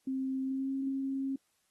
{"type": "tone with pitch glide", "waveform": "sine", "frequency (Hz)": [264.4, 270], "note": ["C4", "C#4"], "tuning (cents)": [18, -45], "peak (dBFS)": -31, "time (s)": [0.07, 1.36], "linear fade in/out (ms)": 5, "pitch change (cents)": 37, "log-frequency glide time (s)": [0.43, 0.74], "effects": ["white hiss -75 dBFS RMS until 1.7 s", "AAC 32 kbps"]}